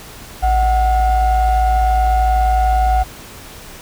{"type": "ring-modulated tone", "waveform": "triangle", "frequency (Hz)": 344.4, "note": "F4", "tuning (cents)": -24, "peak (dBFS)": -6, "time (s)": [0.42, 3.04], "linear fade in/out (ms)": 20, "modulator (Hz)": 400, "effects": ["pink hiss -36 dBFS RMS until 3.81 s"]}